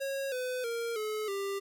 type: tone with pitch steps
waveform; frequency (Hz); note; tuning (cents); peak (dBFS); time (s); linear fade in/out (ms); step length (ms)
square; 547 / 504.5 / 465.3 / 429.2 / 395.8; C#5 / B4 / A#4 / A4 / G4; -23 / +37 / -3 / -43 / +17; -33; 0-1.6; 20; 320
effects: none